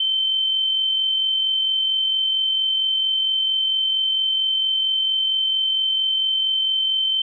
sine tone with amplitude modulation, 3093 Hz, G7, 24 cents flat, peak -16 dBFS, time 0-7.22 s, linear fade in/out 5 ms, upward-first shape sine, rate 44.4 Hz, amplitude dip 35%, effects none

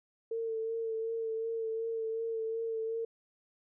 sine tone with vibrato, 450.6 Hz, A4, 41 cents sharp, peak -32 dBFS, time 0.31-3.05 s, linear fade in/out 5 ms, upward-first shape sine, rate 2.7 Hz, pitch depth 24 cents each way, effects none

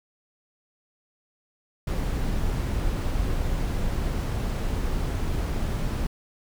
brown noise, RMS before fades -26 dBFS, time 1.87-6.07 s, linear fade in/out 5 ms, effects none

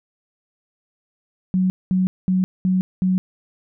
sine tone bursts, 185.6 Hz, F#3, 6 cents sharp, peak -15 dBFS, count 5, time 1.54-3.18 s, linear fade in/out 0 ms, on 160 ms, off 210 ms, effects none

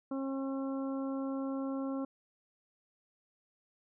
harmonic tone, 270 Hz, C#4, 45 cents flat, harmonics 1 / 2 / 3 / 4 / 5, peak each -34 / -41 / -50 / -48 / -51 dBFS, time 0.11-2.05 s, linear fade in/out 5 ms, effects none

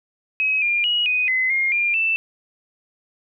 sine tone with pitch steps, 2548 / 2403 / 2902 / 2494 / 2038 / 2131 / 2398 / 2656 Hz, D#7 / D7 / F#7 / D#7 / C7 / C7 / D7 / E7, +41 / +39 / -34 / +3 / -46 / +31 / +36 / +12 cents, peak -17 dBFS, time 0.4-2.16 s, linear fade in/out 0 ms, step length 220 ms, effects none

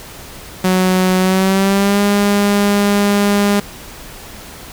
sawtooth tone with pitch glide, 185.2 to 203.1 Hz, F#3 to G#3, +2 to -38 cents, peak -7 dBFS, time 0.64-3.6 s, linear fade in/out 5 ms, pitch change +160 cents, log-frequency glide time 1.19-2.01 s, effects pink hiss -34 dBFS RMS until 4.72 s

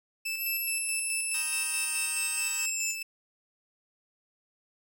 sawtooth tone with tremolo, 2637 Hz, E7, in tune, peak -27 dBFS, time 0.25-3.03 s, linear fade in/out 10 ms, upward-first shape square, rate 4.7 Hz, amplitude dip 40%
sine linear sweep, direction down, 11840 to 7040 Hz, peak -31 dBFS, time 0.37-2.96 s, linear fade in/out 50 ms
5% pulse chord, Eb major, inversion second, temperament equal, 932.3 / 1244.5 / 1568 Hz, Bb5 / Eb6 / G6, 0 / 0 / 0 cents, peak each -30 dBFS, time 1.34-2.66 s, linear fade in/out 5 ms
effects none

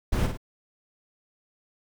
brown noise with echo, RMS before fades -24 dBFS, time 0.12-0.27 s, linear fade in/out 10 ms, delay 52 ms, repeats 2, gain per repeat -6 dB, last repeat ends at 0.374 s, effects none

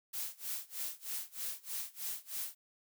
blue noise with tremolo, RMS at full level -38 dBFS, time 0.13-2.55 s, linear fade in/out 10 ms, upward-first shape sine, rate 3.2 Hz, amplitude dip 95%, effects none

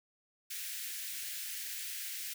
white high-pass noise, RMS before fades -41 dBFS, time 0.5-2.34 s, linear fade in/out 10 ms, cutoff 1600 Hz, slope 48 dB/octave, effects none

